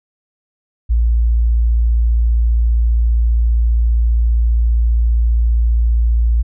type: tone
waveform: sine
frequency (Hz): 57.5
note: A#1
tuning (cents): -23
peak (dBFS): -10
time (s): 0.89-6.43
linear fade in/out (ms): 20
effects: none